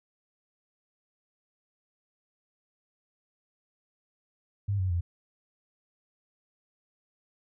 sine tone with pitch steps, 100.5 / 93.23 / 86.49 Hz, G2 / F#2 / F2, +44 / +14 / -16 cents, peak -25 dBFS, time 4.68-5.01 s, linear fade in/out 10 ms, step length 110 ms, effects none

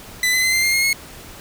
sawtooth tone with pitch steps, 2000 / 2028 / 2056 / 2085 / 2114 / 2144 / 2173 Hz, B6 / B6 / C7 / C7 / C7 / C7 / C#7, +21 / +45 / -31 / -7 / +17 / +42 / -35 cents, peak -12 dBFS, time 0.23-0.93 s, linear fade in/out 2 ms, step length 100 ms, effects pink hiss -39 dBFS RMS until 1.4 s

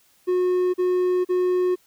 triangle tone bursts, 363.1 Hz, F#4, 33 cents flat, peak -16 dBFS, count 3, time 0.27-1.758 s, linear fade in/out 20 ms, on 470 ms, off 39 ms, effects white hiss -60 dBFS RMS until 1.86 s

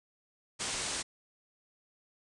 white low-pass noise, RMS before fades -36 dBFS, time 0.59-1.03 s, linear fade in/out 20 ms, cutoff 9400 Hz, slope 96 dB/octave, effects none

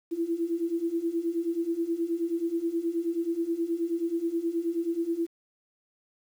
sine beating tone pair, 329.6 / 339 Hz, E4 / E4, 0 / +49 cents, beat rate 9.4 Hz, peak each -31 / -28 dBFS, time 0.11-5.27 s, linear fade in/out 20 ms, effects 9-bit

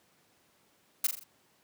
blue noise with echo, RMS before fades -26 dBFS, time 1.04-1.07 s, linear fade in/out 5 ms, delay 42 ms, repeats 4, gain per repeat -6 dB, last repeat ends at 1.238 s, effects pink hiss -67 dBFS RMS until 1.63 s + high-pass 150 Hz 12 dB/octave

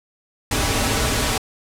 pink noise with comb filter, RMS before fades -20 dBFS, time 0.51-1.38 s, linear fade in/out 5 ms, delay 5.7 ms, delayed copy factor -0.65, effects low-pass 11000 Hz 12 dB/octave

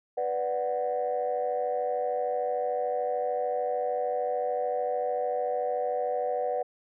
sine chord, B minor, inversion none, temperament equal, 493.9 / 587.3 / 740 Hz, B4 / D5 / F#5, 0 / 0 / 0 cents, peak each -29 / -31 / -30 dBFS, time 0.17-6.63 s, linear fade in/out 10 ms, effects tanh soft clip ceiling -19 dBFS

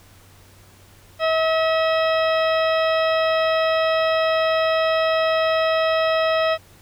harmonic tone, 643 Hz, E5, 43 cents flat, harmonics 1 / 2 / 3 / 4 / 5 / 6 / 8, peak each -18 / -24 / -28 / -30 / -32 / -34 / -36 dBFS, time 1.19-6.58 s, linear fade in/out 50 ms, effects added 95 Hz sine -51 dBFS peak until 6.81 s + pink hiss -51 dBFS RMS until 6.81 s

